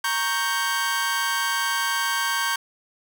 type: chord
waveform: sawtooth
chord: G diminished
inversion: first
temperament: equal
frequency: 932.3 / 1108.7 / 1568 Hz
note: Bb5 / Db6 / G6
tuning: 0 / 0 / 0 cents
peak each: -25 / -24 / -21 dBFS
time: 0.04-2.56 s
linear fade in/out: 5 ms
effects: none